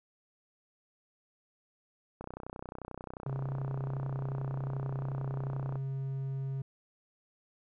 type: click train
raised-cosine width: 1 ms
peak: -27 dBFS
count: 112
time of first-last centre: 2.21-5.756 s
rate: 31.3 Hz
type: tone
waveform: triangle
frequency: 135 Hz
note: C#3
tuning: 45 cents flat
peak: -31 dBFS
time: 3.26-6.62 s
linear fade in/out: 5 ms
effects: none